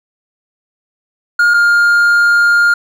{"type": "tone pair in turn", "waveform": "triangle", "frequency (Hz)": [1421, 1409.6], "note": ["F6", "F6"], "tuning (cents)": [30, 16], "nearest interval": "unison", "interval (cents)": 14, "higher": "first", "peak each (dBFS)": -5, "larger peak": "neither", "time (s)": [[1.39, 1.54], [1.54, 2.74]], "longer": "second", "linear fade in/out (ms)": 5, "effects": []}